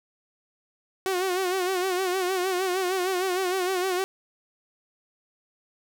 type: tone with vibrato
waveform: sawtooth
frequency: 370 Hz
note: F#4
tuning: in tune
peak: -20 dBFS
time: 1.06-4.04 s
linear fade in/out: 0 ms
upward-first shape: sine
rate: 6.5 Hz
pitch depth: 72 cents each way
effects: none